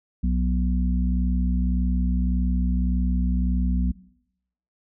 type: harmonic tone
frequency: 61.74 Hz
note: B1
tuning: in tune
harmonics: 1 / 3 / 4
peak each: -21 / -25 / -30 dBFS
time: 0.23-3.92 s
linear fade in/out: 10 ms
effects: noise-tail reverb RT60 0.8 s tail -21 dB re dry